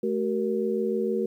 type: tone cluster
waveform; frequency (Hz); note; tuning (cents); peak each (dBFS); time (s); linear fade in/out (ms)
sine; 216.8 / 380.4 / 466.9; A3 / F#4 / A#4; -25 / +48 / +3; -29 / -27 / -28; 0.03-1.26; 5
effects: 10-bit